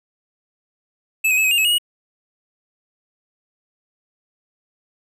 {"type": "tone with pitch steps", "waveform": "square", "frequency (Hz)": [2611, 2513, 2596, 2528, 2805, 2578, 2873, 2898], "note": ["E7", "D#7", "E7", "D#7", "F7", "E7", "F7", "F#7"], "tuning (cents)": [-17, 17, -27, 27, 7, -39, 48, -37], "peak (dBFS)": -15, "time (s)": [1.24, 1.784], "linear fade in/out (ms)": 10, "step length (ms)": 68, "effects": []}